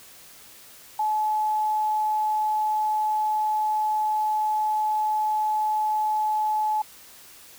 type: tone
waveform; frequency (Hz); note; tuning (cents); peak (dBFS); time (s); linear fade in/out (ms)
sine; 857; A5; -46; -21; 0.99-6.82; 5
effects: white hiss -48 dBFS RMS until 7.58 s